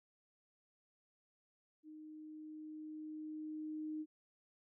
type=tone with level ramp; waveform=sine; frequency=308.9 Hz; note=D#4; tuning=12 cents flat; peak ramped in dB=-51 to -39 dBFS; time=1.83-4.06 s; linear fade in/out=50 ms; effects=none